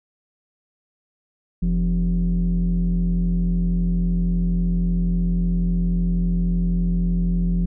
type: tone pair together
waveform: sine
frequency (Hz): 43.65 / 174.61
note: F1 / F3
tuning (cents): 0 / 0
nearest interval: 2 octaves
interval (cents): 2400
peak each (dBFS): -18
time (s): 1.62-7.66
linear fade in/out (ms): 10
effects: tanh soft clip ceiling -14 dBFS